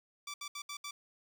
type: tone bursts at uneven times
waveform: 10% pulse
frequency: 1162 Hz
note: D6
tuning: 19 cents flat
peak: -32 dBFS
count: 5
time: 0.27-0.34 / 0.41-0.48 / 0.55-0.62 / 0.69-0.77 / 0.84-0.91 s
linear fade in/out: 5 ms
effects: none